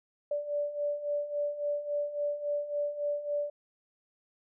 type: beating tone pair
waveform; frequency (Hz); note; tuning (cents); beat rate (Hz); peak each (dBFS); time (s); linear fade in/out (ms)
sine; 581 / 584.6; D5 / D5; -19 / -8; 3.6; -36 / -31; 0.31-3.5; 5
effects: none